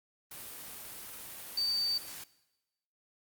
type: tone in noise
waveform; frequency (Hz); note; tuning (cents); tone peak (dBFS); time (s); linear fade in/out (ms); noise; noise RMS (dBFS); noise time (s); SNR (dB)
sine; 4600; D8; -37; -28; 1.57-1.98; 5; white; -45; 0.31-2.24; +14
effects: noise-tail reverb RT60 1.0 s tail -19 dB re dry + Opus 32 kbps